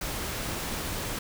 pink noise, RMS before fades -33 dBFS, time 0.01-1.19 s, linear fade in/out 5 ms, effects none

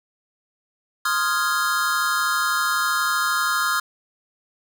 square chord, F minor seventh, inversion second, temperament equal, 1046.5 / 1244.5 / 1396.9 / 1661.2 Hz, C6 / Eb6 / F6 / Ab6, 0 / 0 / 0 / 0 cents, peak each -29 / -25 / -24 / -28 dBFS, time 1.05-3.8 s, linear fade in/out 5 ms, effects none

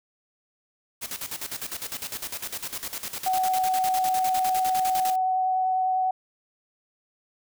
white noise with tremolo, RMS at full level -32 dBFS, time 1.01-5.16 s, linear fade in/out 20 ms, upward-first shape square, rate 9.9 Hz, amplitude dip 75%
sine tone with vibrato, 748 Hz, F#5, 19 cents sharp, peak -21 dBFS, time 3.26-6.11 s, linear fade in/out 5 ms, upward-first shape triangle, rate 10 Hz, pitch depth 11 cents each way
effects none

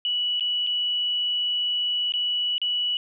sine tone with dropouts, 2945 Hz, F#7, 9 cents flat, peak -22 dBFS, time 0.05-2.97 s, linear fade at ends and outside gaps 1 ms, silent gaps 0.397-0.407 / 0.666-0.671 / 2.121-2.138 / 2.581-2.616 s, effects none

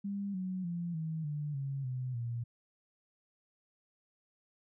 sine tone with pitch steps, 200 / 185.53 / 172.11 / 159.66 / 148.11 / 137.4 / 127.46 / 118.24 Hz, G3 / F#3 / F3 / D#3 / D3 / C#3 / C3 / A#2, +35 / +5 / -25 / +45 / +15 / -15 / -45 / +25 cents, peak -34 dBFS, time 0.04-2.44 s, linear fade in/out 10 ms, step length 300 ms, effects none

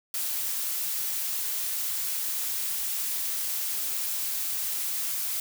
blue noise, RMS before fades -30 dBFS, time 0.14-5.4 s, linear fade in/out 2 ms, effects none

